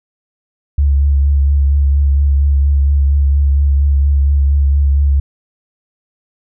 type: tone with vibrato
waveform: sine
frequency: 70.3 Hz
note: C#2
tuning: 25 cents sharp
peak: -8 dBFS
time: 0.78-5.2 s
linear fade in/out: 5 ms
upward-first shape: triangle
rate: 4.3 Hz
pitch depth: 34 cents each way
effects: none